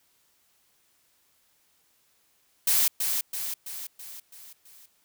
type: noise with echo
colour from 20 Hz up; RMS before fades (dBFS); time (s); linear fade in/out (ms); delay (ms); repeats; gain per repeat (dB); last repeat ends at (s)
blue; -22; 2.67-2.88; 5; 330; 6; -5; 4.86
effects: white hiss -67 dBFS RMS until 5.04 s